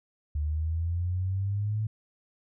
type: exponential sweep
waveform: sine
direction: up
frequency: 73.42 to 110 Hz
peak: -26 dBFS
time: 0.35-1.87 s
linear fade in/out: 5 ms
effects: none